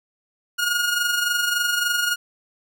sawtooth tone with amplitude modulation, 1433 Hz, F6, 44 cents sharp, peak -14 dBFS, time 0.58-2.16 s, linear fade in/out 20 ms, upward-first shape sine, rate 23.5 Hz, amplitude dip 50%, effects none

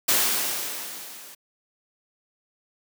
white noise with level ramp, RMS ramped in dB -19 to -45 dBFS, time 0.08-1.35 s, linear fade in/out 10 ms, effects high-pass 200 Hz 12 dB/octave

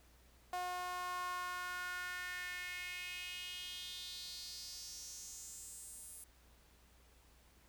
sawtooth tone with high-pass filter sweep, 360 Hz, F#4, 47 cents flat, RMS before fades -45 dBFS, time 0.53-6.24 s, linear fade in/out 2 ms, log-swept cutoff 770 to 10000 Hz, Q 3.9, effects added 60 Hz sine -66 dBFS peak until 7.68 s + pink hiss -68 dBFS RMS until 7.68 s

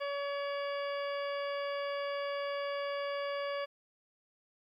harmonic tone with a mistuned harmonic, 566 Hz, C#5, 36 cents sharp, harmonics 1 / 2 / 3 / 4 / 5 / 6 / 8, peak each -35 / -41 / -45 / -47 / -49 / -51 / -53 dBFS, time 0-3.66 s, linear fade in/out 20 ms, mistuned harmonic 8, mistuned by +73 cents, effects 12-bit

